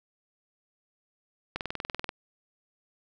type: click train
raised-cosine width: 0.3 ms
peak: -16 dBFS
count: 12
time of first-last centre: 1.56-2.091 s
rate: 20.7 Hz
effects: none